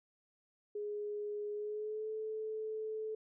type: tone with pitch glide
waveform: sine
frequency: 416 to 435.4 Hz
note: G#4 to A4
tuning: +3 to -18 cents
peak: -37 dBFS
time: 0.75-3.15 s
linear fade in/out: 5 ms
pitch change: +79 cents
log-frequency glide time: 1.53-2.1 s
effects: none